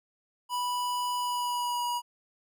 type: tone with pitch glide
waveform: square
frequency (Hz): 984 to 966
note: B5 to B5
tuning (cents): -7 to -39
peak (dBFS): -29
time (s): 0.49-2.02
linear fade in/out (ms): 50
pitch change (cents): -32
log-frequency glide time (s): 1.16-1.86
effects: none